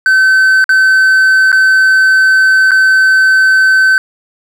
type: tone with dropouts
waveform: triangle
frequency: 1533 Hz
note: G6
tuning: 39 cents flat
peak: -3 dBFS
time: 0.06-3.98 s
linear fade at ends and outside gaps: 1 ms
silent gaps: 0.642-0.692 / 1.518-1.527 / 2.709-2.716 s
effects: none